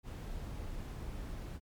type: noise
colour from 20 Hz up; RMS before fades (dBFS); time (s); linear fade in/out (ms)
brown; -42; 0.03-1.6; 50
effects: MP3 96 kbps